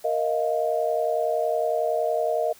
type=chord; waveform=sine; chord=Bb suspended fourth; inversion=none; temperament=equal with one note detuned; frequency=466.2 / 627.7 / 698.5 Hz; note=Bb4 / Eb5 / F5; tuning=0 / +15 / 0 cents; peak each=-27 / -24 / -27 dBFS; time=0.04-2.53 s; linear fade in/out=10 ms; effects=white hiss -52 dBFS RMS until 2.59 s